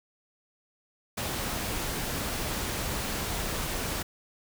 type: noise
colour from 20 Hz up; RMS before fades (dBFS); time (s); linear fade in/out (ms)
pink; -32; 1.17-4.03; 10
effects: none

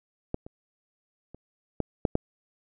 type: clicks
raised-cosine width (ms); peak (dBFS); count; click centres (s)
2; -15 / -28 / -30 / -13 / -9 / -10; 6; 0.344 / 0.465 / 1.346 / 1.803 / 2.052 / 2.154
effects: none

